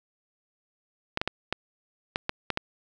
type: clicks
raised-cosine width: 0.3 ms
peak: -10 dBFS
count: 8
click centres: 1.174 / 1.215 / 1.276 / 1.526 / 2.159 / 2.294 / 2.503 / 2.574 s
effects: none